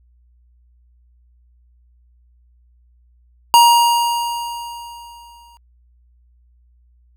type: tone with exponential decay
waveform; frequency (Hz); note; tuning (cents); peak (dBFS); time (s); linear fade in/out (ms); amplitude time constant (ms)
square; 944; A#5; +22; -6; 3.54-5.57; 0; 440
effects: added 60 Hz sine -51 dBFS peak until 7.16 s